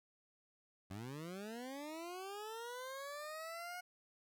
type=linear sweep; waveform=20% pulse; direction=up; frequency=90 to 727 Hz; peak=-40 dBFS; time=0.9-3.81 s; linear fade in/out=10 ms; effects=none

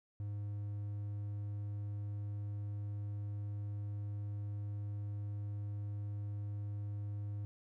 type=tone; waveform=triangle; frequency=102.7 Hz; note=G#2; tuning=19 cents flat; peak=-36 dBFS; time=0.2-7.45 s; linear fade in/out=0 ms; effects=none

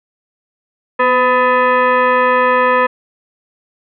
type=tone with frequency modulation; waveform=sine; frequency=246.9 Hz; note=B3; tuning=in tune; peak=-9 dBFS; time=0.99-2.87 s; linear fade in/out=10 ms; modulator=754 Hz; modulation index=2.1; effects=none

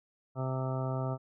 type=harmonic tone; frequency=130.81 Hz; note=C3; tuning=in tune; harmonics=1 / 2 / 3 / 4 / 5 / 6 / 7 / 9 / 10; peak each=-32 / -41 / -42 / -43 / -39 / -47 / -45 / -46 / -46 dBFS; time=0.35-1.18 s; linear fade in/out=50 ms; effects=none

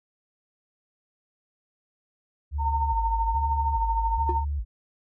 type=tone with vibrato; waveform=sine; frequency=61.74 Hz; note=B1; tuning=in tune; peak=-25 dBFS; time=2.51-4.65 s; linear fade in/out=50 ms; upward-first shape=square; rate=1.2 Hz; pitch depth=270 cents each way
type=tone with tremolo; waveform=sine; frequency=912 Hz; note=A#5; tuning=38 cents flat; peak=-21 dBFS; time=2.58-4.45 s; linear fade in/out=50 ms; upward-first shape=triangle; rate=13 Hz; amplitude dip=65%
type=tone with exponential decay; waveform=triangle; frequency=354.7 Hz; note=F4; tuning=27 cents sharp; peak=-22 dBFS; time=4.29-4.4 s; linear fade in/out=2 ms; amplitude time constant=22 ms
effects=none

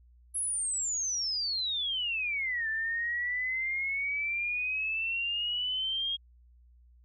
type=exponential two-way sweep; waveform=sine; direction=down then up; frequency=10940 to 1759 to 3272 Hz; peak=-29 dBFS; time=0.34-6.17 s; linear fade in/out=20 ms; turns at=2.68 s; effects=added 60 Hz sine -56 dBFS peak until 7.04 s

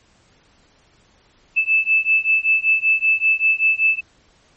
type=beating tone pair; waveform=sine; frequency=2626 / 2631.2 Hz; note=E7 / E7; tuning=-7 / -4 cents; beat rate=5.2 Hz; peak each=-17 dBFS; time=1.56-4.01 s; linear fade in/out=20 ms; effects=pink hiss -56 dBFS RMS until 4.56 s + MP3 32 kbps

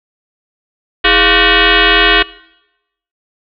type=tone with frequency modulation; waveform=sine; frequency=698.5 Hz; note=F5; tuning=in tune; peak=-6 dBFS; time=1.04-2.23 s; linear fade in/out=10 ms; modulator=370 Hz; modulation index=7.7; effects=noise-tail reverb RT60 0.9 s tail -22 dB re dry

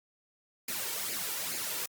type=noise with flanger; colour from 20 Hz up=white; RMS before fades=-35 dBFS; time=0.68-1.86 s; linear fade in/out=5 ms; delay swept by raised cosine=0.42 to 2.22 ms; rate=2.3 Hz; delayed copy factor=+0.6; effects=high-pass 150 Hz 12 dB/octave + Opus 48 kbps

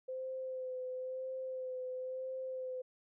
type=tone with vibrato; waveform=sine; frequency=515 Hz; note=C5; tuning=28 cents flat; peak=-38 dBFS; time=0.08-2.82 s; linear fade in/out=10 ms; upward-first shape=sine; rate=0.99 Hz; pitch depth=21 cents each way; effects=none

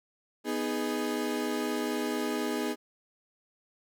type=chord; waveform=35% pulse; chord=G# minor; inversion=first; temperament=equal; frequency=246.9 / 311.1 / 415.3 Hz; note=B3 / D#4 / G#4; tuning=0 / 0 / 0 cents; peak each=-32 dBFS; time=0.44-2.76 s; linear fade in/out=50 ms; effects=none

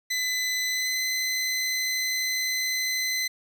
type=tone with pitch glide; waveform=20% pulse; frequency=2011 to 2033 Hz; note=B6 to B6; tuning=+31 to +50 cents; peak=-20 dBFS; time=0.1-3.28 s; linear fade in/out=10 ms; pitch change=+19 cents; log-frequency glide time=0.69-1.01 s; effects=10-bit

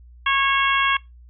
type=harmonic tone; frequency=548 Hz; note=C#5; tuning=20 cents flat; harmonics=2 / 3 / 4 / 5 / 6; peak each=-21 / -23 / -24 / -25 / -26 dBFS; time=0.26-0.97 s; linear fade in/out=5 ms; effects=noise-tail reverb RT60 0.2 s tail -22 dB re dry + added 60 Hz sine -43 dBFS peak until 1.29 s

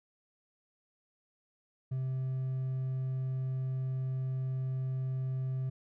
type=tone with hard clipping; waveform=triangle; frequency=130.81 Hz; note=C3; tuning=in tune; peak=-32 dBFS; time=1.91-5.7 s; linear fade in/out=10 ms; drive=5 dB; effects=none

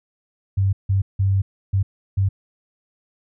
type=tone bursts at uneven times; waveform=sine; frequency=97.3 Hz; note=G2; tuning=12 cents flat; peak=-15 dBFS; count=5; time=0.57-0.73 / 0.89-1.02 / 1.19-1.42 / 1.73-1.83 / 2.17-2.29 s; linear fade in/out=10 ms; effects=none

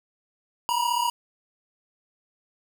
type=tone pair together; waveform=square; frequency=943.6 / 979 Hz; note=A#5 / B5; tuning=+21 / -15 cents; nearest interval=minor second; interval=64 cents; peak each=-26 dBFS; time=0.69-1.1 s; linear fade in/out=0 ms; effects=none

